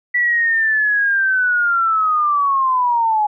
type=linear sweep; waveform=sine; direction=down; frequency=1963 to 830.6 Hz; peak=-13 dBFS; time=0.14-3.27 s; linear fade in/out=10 ms; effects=none